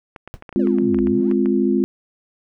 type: clicks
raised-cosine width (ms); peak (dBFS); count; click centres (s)
0.5; -20; 12; 0.162 / 0.276 / 0.424 / 0.492 / 0.527 / 0.672 / 0.785 / 0.945 / 0.988 / 1.071 / 1.313 / 1.459
type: noise with exponential decay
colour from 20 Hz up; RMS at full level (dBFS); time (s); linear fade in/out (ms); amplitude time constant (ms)
brown; -31; 0.34-0.42; 0; 17
type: chord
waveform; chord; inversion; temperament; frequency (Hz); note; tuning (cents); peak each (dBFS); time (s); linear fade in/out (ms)
sine; F minor; first; equal; 207.7 / 261.6 / 349.2; Ab3 / C4 / F4; 0 / 0 / 0; -19; 0.56-1.84; 0
type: exponential two-way sweep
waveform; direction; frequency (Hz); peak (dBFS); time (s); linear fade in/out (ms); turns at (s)
triangle; down then up; 622.3 to 51.91 to 415.6; -28; 0.59-1.33; 5; 1.03
effects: none